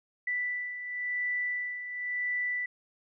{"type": "beating tone pair", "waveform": "sine", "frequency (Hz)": [1975.5, 1976.45], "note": ["B6", "B6"], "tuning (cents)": [0, 1], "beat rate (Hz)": 0.95, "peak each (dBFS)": [-38, -31], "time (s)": [0.27, 2.66], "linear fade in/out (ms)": 5, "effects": []}